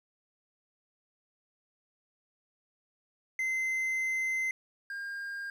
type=tone pair in turn; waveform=triangle; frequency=2066 / 1608.9 Hz; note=C7 / G6; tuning=-22 / +45 cents; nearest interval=major third; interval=433 cents; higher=first; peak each=-27 / -34 dBFS; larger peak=first; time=3.39-4.51 / 4.9-5.5 s; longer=first; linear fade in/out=2 ms; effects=11-bit